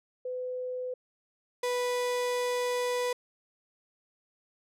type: tone pair in turn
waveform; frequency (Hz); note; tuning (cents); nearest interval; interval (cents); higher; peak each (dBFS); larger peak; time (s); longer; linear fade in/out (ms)
sine / 35% pulse; 504 / 492.8; B4 / B4; +35 / -4; unison; 39; first; -32 / -26; second; 0.25-0.94 / 1.63-3.13; second; 5
effects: low-pass 12000 Hz 12 dB/octave